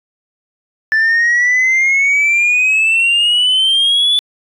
sine exponential sweep, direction up, 1752 to 3483 Hz, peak -7 dBFS, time 0.92-4.19 s, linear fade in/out 0 ms, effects tanh soft clip ceiling -8 dBFS

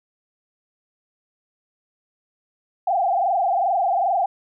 sine tone with frequency modulation, 740 Hz, F#5, in tune, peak -17 dBFS, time 2.87-4.26 s, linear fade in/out 5 ms, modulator 22.5 Hz, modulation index 2.8, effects none

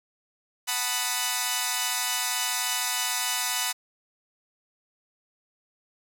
5% pulse chord, B dominant seventh, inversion second, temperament equal, 740 / 880 / 987.8 / 1244.5 Hz, F#5 / A5 / B5 / D#6, 0 / 0 / 0 / 0 cents, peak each -20 / -21 / -17 / -21 dBFS, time 0.67-3.73 s, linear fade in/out 20 ms, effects none

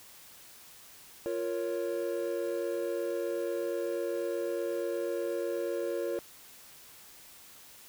triangle chord, Bb minor, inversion second, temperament equal, 349.2 / 466.2 / 554.4 Hz, F4 / Bb4 / Db5, 0 / 0 / 0 cents, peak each -33 dBFS, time 1.26-6.19 s, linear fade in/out 0 ms, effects white hiss -53 dBFS RMS until 7.88 s

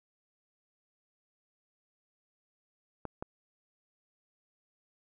clicks, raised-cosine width 1 ms, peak -23 dBFS, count 2, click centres 3.053 / 3.225 s, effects none

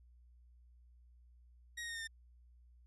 sawtooth tone with pitch steps, 1889 / 1867.3 / 1845.9 / 1824.7 / 1803.7 Hz, A#6 / A#6 / A#6 / A#6 / A6, +22 / +2 / -18 / -37 / +42 cents, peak -38 dBFS, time 1.77-2.075 s, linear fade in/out 10 ms, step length 61 ms, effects added 60 Hz sine -60 dBFS peak until 2.86 s + resampled to 24000 Hz

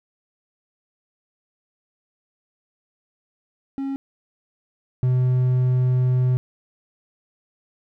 triangle tone pair in turn, 272.7 / 126.78 Hz, C#4 / B2, -28 / +46 cents, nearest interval octave + minor second, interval 1326 cents, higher first, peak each -22 / -14 dBFS, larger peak second, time 3.78-3.96 / 5.03-6.37 s, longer second, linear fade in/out 0 ms, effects none

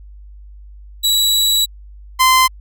sawtooth tone pair in turn, 3907 / 1034.8 Hz, B7 / C6, -19 / -19 cents, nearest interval octave + major seventh, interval 2300 cents, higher first, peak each -9 / -5 dBFS, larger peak second, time 1.03-1.66 / 2.19-2.48 s, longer first, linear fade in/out 20 ms, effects added 50 Hz sine -35 dBFS peak until 2.6 s

